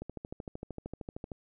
click train, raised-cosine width 2 ms, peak -26 dBFS, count 18, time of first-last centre 0.02-1.318 s, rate 13.1 Hz, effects none

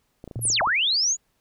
clicks, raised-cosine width 2 ms, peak -25 dBFS, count 9, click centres 0.241 / 0.277 / 0.312 / 0.358 / 0.392 / 0.453 / 0.501 / 0.61 / 0.673 s
sine tone with exponential decay, 116.54 Hz, A#2, in tune, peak -25 dBFS, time 0.36-0.82 s, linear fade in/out 0 ms, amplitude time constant 99 ms
sine linear two-way sweep, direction down then up, 11940 to 594 to 7000 Hz, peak -19 dBFS, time 0.41-1.17 s, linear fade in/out 50 ms, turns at 0.62 s
effects pink hiss -70 dBFS RMS until 1.4 s

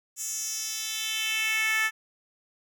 10% pulse tone with high-pass filter sweep, 438.8 Hz, A4, 5 cents flat, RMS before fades -29 dBFS, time 0.16-1.91 s, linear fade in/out 50 ms, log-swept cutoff 7500 to 1700 Hz, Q 2.6, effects none

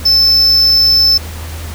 triangle tone, 5274 Hz, E8, in tune, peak -5 dBFS, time 0.05-1.18 s, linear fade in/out 10 ms, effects added 80 Hz sine -23 dBFS peak until 1.74 s + pink hiss -30 dBFS RMS until 1.74 s

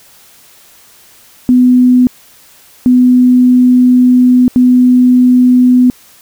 sine tone bursts at uneven times, 250 Hz, B3, 21 cents sharp, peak -3 dBFS, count 3, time 1.49-2.07 / 2.86-4.48 / 4.56-5.9 s, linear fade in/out 0 ms, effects white hiss -42 dBFS RMS until 6.21 s

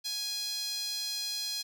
sawtooth tone with high-pass filter, 830.6 Hz, G#5, in tune, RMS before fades -35 dBFS, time 0.04-1.63 s, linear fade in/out 20 ms, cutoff 4300 Hz, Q 4.1, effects none

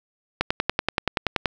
click train, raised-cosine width 0.3 ms, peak -4 dBFS, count 12, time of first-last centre 0.41-1.458 s, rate 10.5 Hz, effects 7-bit

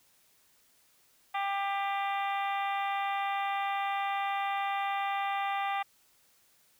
harmonic tone, 396.7 Hz, G4, 21 cents sharp, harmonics 2 / 3 / 4 / 5 / 6 / 7 / 8 / 9, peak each -31 / -36 / -45 / -39 / -42 / -45 / -51 / -48 dBFS, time 1.34-5.83 s, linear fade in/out 10 ms, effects white hiss -66 dBFS RMS until 6.79 s

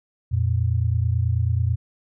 sine tone pair together, 87.31 / 116.54 Hz, F2 / A#2, 0 / 0 cents, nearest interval perfect fourth, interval 500 cents, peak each -21 dBFS, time 0.31-1.76 s, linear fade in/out 20 ms, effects none

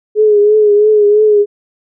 sine tone with vibrato, 420.4 Hz, G#4, 21 cents sharp, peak -5 dBFS, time 0.15-1.46 s, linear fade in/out 50 ms, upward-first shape triangle, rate 3 Hz, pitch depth 52 cents each way, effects none

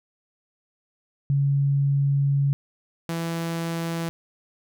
sine / sawtooth tone pair in turn, 140 / 166.49 Hz, C#3 / E3, +18 / +18 cents, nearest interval minor third, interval 300 cents, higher second, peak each -18 / -22 dBFS, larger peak first, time 1.3-2.53 / 3.09-4.09 s, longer first, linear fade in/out 0 ms, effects none

